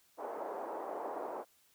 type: band-pass noise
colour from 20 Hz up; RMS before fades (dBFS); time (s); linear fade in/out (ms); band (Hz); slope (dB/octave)
white; -41; 0.17-1.45; 50; 360 to 890; 24
effects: white hiss -69 dBFS RMS until 1.74 s